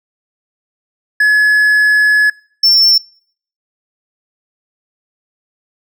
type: tone pair in turn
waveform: triangle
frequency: 1700 / 5397 Hz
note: G#6 / E8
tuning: +40 / +40 cents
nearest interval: octave + minor sixth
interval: 2000 cents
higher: second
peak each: -5 dBFS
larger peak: neither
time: 1.2-2.3 / 2.63-2.98 s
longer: first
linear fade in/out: 5 ms
effects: noise-tail reverb RT60 0.6 s tail -25 dB re dry